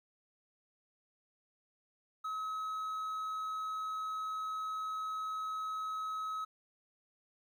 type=tone; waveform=triangle; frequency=1281 Hz; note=E6; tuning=50 cents flat; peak=-34 dBFS; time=2.24-6.45 s; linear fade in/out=10 ms; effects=12-bit

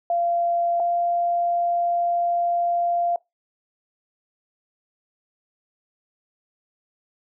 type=tone pair in turn; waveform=sine; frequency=689 / 693.4 Hz; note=F5 / F5; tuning=-24 / -13 cents; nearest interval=unison; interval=11 cents; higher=second; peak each=-19 dBFS; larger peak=neither; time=0.1-0.8 / 0.8-3.16 s; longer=second; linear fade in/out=2 ms; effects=noise-tail reverb RT60 0.2 s tail -24 dB re dry

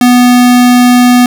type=tone; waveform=square; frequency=246.4 Hz; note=B3; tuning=4 cents flat; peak=-3 dBFS; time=0.01-1.26 s; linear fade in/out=2 ms; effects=7-bit

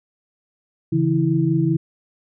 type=tone cluster; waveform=sine; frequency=140.1 / 165.2 / 326.7 Hz; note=C#3 / E3 / E4; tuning=+19 / +4 / -15 cents; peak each=-20 dBFS; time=0.92-1.77 s; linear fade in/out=10 ms; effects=none

